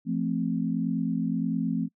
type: chord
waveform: sine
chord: F major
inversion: none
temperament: equal with one note detuned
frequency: 171.22 / 220 / 261.6 Hz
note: F3 / A3 / C4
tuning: -34 / 0 / 0 cents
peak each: -29 dBFS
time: 0.05-1.89 s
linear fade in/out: 50 ms
effects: noise-tail reverb RT60 0.1 s tail -26 dB re dry